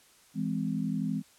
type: chord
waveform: sine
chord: E augmented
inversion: none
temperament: just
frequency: 164.81 / 206 / 257.5 Hz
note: E3 / G#3 / B#3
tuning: 0 / -14 / -28 cents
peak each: -33 / -32 / -33 dBFS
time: 0.34-1.23 s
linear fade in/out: 50 ms
effects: white hiss -60 dBFS RMS until 1.38 s + low-pass 11000 Hz 12 dB/octave